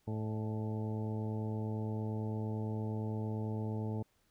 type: harmonic tone with a mistuned harmonic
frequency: 108.8 Hz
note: A2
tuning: 19 cents flat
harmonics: 1 / 2 / 3 / 4 / 5 / 6 / 7 / 8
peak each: -36 / -40 / -46 / -45 / -52 / -53 / -55 / -51 dBFS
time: 0.07-4.03 s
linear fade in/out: 10 ms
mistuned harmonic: 6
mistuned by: -39 cents
effects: pink hiss -74 dBFS RMS until 4.3 s